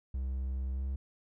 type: tone with pitch glide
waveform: triangle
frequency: 65.41 to 67.02 Hz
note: C2 to C2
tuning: 0 to +42 cents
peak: -30 dBFS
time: 0.14-0.96 s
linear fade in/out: 5 ms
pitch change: +42 cents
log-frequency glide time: 0.74-0.82 s
effects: none